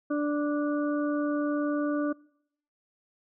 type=harmonic tone; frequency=293.7 Hz; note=D4; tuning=in tune; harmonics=1 / 2 / 4 / 5; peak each=-26 / -32 / -38 / -40 dBFS; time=0.1-2.13 s; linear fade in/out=10 ms; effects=noise-tail reverb RT60 0.7 s tail -24 dB re dry